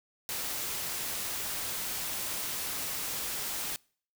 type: noise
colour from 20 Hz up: white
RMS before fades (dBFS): -35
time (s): 0.29-3.76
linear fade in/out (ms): 0
effects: noise-tail reverb RT60 0.5 s tail -26 dB re dry